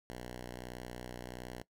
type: tone with vibrato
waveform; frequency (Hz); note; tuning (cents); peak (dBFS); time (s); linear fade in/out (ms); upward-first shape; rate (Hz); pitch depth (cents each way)
5% pulse; 61.4; B1; -9; -32; 0.1-1.62; 0; sine; 4.5; 10
effects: noise-tail reverb RT60 0.1 s tail -20 dB re dry